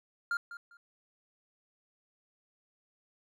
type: tone with echo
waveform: triangle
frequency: 1400 Hz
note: F6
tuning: 4 cents sharp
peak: -27 dBFS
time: 0.31-0.37 s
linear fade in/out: 2 ms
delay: 200 ms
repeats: 2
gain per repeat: -13 dB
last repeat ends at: 0.77 s
effects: none